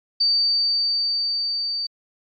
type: tone with level ramp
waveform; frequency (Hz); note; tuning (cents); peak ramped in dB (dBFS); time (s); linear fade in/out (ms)
sine; 4610; D8; -33; -15 to -23; 0.2-1.87; 10
effects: MP3 48 kbps